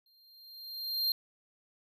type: tone with exponential growth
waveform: square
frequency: 4190 Hz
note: C8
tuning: 2 cents sharp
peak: -26 dBFS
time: 0.06-1.12 s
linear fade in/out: 2 ms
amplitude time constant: 230 ms
effects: none